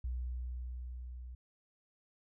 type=tone with level ramp; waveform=sine; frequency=61.74 Hz; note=B1; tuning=in tune; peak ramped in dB=-34 to -44 dBFS; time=0.04-1.35 s; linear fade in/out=5 ms; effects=none